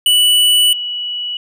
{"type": "tone pair in turn", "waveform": ["square", "sine"], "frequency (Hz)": [2960, 2940], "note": ["F#7", "F#7"], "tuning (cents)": [0, -12], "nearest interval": "unison", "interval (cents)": 12, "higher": "first", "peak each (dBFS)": [-9, -19], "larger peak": "first", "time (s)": [[0.06, 0.73], [0.73, 1.37]], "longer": "first", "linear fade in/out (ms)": 2, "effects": []}